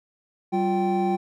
triangle tone cluster, 192.3 / 351.6 / 777 Hz, G3 / F4 / G5, -33 / +12 / -16 cents, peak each -23 dBFS, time 0.52-1.17 s, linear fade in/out 20 ms, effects none

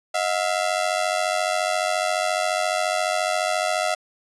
sawtooth ring-modulated tone, 674 Hz, E5, 38 cents sharp, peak -14 dBFS, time 0.14-3.95 s, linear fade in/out 10 ms, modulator 47.2 Hz, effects resampled to 24000 Hz

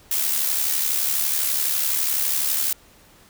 blue noise with amplitude modulation, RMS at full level -20 dBFS, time 0.11-2.73 s, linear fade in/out 5 ms, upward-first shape sine, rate 72 Hz, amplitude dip 50%, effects pink hiss -52 dBFS RMS until 3.29 s

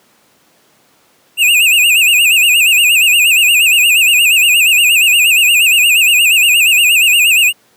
square tone with vibrato, 2644 Hz, E7, 5 cents sharp, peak -7 dBFS, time 1.37-7.53 s, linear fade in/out 50 ms, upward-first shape sine, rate 8.5 Hz, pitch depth 140 cents each way, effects pink hiss -51 dBFS RMS until 7.76 s + high-pass 200 Hz 12 dB/octave

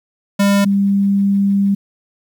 square / sine tone pair in turn, 200 / 198.62 Hz, G3 / G3, +35 / +23 cents, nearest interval unison, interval 12 cents, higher first, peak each -11 dBFS, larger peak neither, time 0.39-0.65 / 0.65-1.75 s, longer second, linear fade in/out 10 ms, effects 8-bit

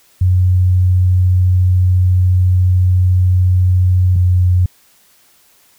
sine tone pair in turn, 91.4 / 90.35 Hz, F#2 / F#2, -21 / -41 cents, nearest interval unison, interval 20 cents, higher first, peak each -8 dBFS, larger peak neither, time 0.21-4.16 / 4.16-4.66 s, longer first, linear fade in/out 5 ms, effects white hiss -51 dBFS RMS until 5.78 s

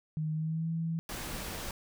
sine tone with pitch glide, 155.56 to 164.15 Hz, D#3 to E3, 0 to -7 cents, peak -30 dBFS, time 0.17-0.99 s, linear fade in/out 0 ms, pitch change +93 cents, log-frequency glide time 0.33-0.69 s
pink noise, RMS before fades -39 dBFS, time 1.09-1.71 s, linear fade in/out 2 ms
effects none

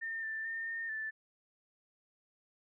sine tone with pitch steps, 1812 / 1774 / 1815 / 1825 / 1758 Hz, A#6 / A6 / A#6 / A#6 / A6, -50 / +14 / -47 / -37 / -2 cents, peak -36 dBFS, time 0.01-1.11 s, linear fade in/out 20 ms, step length 220 ms, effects none

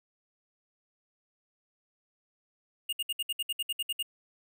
square tone bursts, 2839 Hz, F7, 28 cents sharp, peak -30 dBFS, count 12, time 2.89-4.027 s, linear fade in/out 5 ms, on 37 ms, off 63 ms, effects none

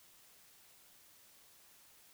silence, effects white hiss -63 dBFS RMS until 2.13 s

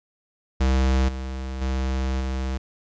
square tone with level steps, 65.41 Hz, C2, in tune, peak -18 / -29 / -23 / -25 dBFS, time 0.6-2.58 s, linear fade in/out 10 ms, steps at 1.08 / 1.61 / 2.2 s, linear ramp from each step 10 ms, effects resampled to 16000 Hz + 10-bit

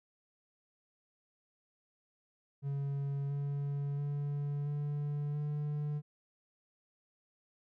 triangle tone with pitch steps, 140 / 141.95 / 143.94 / 145.95 / 147.98 Hz, C#3 / C#3 / D3 / D3 / D3, +18 / +41 / -34 / -10 / +13 cents, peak -31 dBFS, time 2.62-6.02 s, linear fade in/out 50 ms, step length 680 ms, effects none

